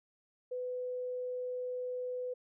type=tone; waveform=sine; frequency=500 Hz; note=B4; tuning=21 cents sharp; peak=-35 dBFS; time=0.51-2.34 s; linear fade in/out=10 ms; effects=none